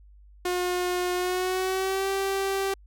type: tone with pitch glide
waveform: sawtooth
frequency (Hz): 359.2 to 389.5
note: F4 to G4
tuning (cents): +49 to -11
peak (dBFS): -21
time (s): 0.45-2.74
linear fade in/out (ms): 5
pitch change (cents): +140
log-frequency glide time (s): 1.15-2.09
effects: added 50 Hz sine -49 dBFS peak until 2.86 s